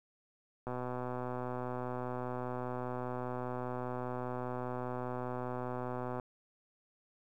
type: click train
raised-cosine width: 1 ms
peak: -25 dBFS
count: 692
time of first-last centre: 0.67-6.198 s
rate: 125 Hz
effects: 11-bit